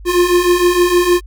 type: beating tone pair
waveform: square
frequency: 349.2 / 355.7 Hz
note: F4 / F4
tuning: 0 / +32 cents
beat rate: 6.5 Hz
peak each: -16 / -12 dBFS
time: 0.05-1.21 s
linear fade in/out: 50 ms
effects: added 50 Hz sine -31 dBFS peak until 1.26 s